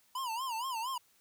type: tone with vibrato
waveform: square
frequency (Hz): 974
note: B5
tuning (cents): -24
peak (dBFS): -35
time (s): 0.15-0.98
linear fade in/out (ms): 5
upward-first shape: sine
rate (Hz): 4.3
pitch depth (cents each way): 170
effects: white hiss -68 dBFS RMS until 1.2 s